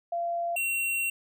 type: tone pair in turn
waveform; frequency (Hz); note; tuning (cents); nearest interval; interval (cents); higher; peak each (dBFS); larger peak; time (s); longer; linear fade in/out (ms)
sine / square; 686 / 2735; F5 / F7; -31 / -37; 2 octaves; 2394; second; -27; neither; 0.12-0.56 / 0.56-1.1; second; 5
effects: none